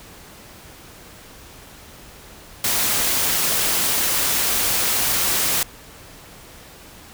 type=noise; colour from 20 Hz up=white; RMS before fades=-20 dBFS; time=2.64-5.63 s; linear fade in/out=2 ms; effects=pink hiss -43 dBFS RMS until 7.13 s